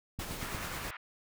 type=noise with tremolo; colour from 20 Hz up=pink; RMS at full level=-39 dBFS; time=0.19-0.91 s; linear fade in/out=5 ms; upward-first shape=sine; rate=9.3 Hz; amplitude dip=35%
type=click train; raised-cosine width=5 ms; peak=-27 dBFS; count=4; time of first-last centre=0.19-0.548 s; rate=8.38 Hz
type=band-pass noise; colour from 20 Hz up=pink; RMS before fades=-45 dBFS; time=0.41-0.97 s; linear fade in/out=5 ms; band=1000 to 2500 Hz; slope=24 dB/octave
effects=none